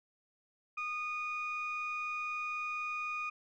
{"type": "tone pair together", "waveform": "sine", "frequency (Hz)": [1232, 2459], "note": ["D#6", "D#7"], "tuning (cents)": [-17, -21], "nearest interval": "octave", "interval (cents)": 1196, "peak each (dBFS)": [-37, -36], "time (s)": [0.77, 3.3], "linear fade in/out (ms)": 10, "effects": ["tanh soft clip ceiling -30 dBFS"]}